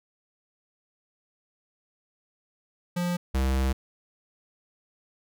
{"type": "tone pair in turn", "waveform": "square", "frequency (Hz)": [176.1, 65.96], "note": ["F3", "C2"], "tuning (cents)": [15, 15], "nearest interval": "octave + perfect fourth", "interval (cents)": 1700, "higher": "first", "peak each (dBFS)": [-26, -23], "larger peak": "second", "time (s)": [[2.96, 3.17], [3.34, 3.73]], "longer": "second", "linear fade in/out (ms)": 10, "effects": []}